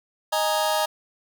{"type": "chord", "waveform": "sawtooth", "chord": "D# suspended fourth", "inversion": "none", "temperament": "just", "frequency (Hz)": [622.3, 829.7, 933.4], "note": ["D#5", "G#5", "A#5"], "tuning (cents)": [0, -2, 2], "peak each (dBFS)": [-20, -22, -22], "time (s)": [0.32, 0.86], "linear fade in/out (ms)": 10, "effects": []}